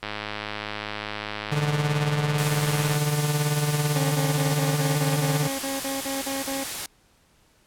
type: click train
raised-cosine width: 0.3 ms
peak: -14 dBFS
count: 308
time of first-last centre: 0.03-2.954 s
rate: 105 Hz
type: tone with tremolo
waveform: 45% pulse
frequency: 148.1 Hz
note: D3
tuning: 15 cents sharp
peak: -19 dBFS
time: 1.51-5.48 s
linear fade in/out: 20 ms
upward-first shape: triangle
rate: 18 Hz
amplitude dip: 65%
type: noise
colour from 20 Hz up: white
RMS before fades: -31 dBFS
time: 2.38-6.86 s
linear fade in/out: 2 ms
type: tone bursts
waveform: 20% pulse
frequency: 272 Hz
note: C#4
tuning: 33 cents flat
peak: -23 dBFS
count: 13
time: 3.95-6.64 s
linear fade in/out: 10 ms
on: 170 ms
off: 40 ms
effects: pink hiss -61 dBFS RMS until 7.66 s + low-pass 12000 Hz 12 dB/octave